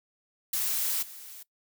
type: noise with level steps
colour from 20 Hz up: blue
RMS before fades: -29 / -45 dBFS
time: 0.53-1.43 s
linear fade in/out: 5 ms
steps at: 1.02 s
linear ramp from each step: 10 ms
effects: noise-tail reverb RT60 0.1 s tail -20 dB re dry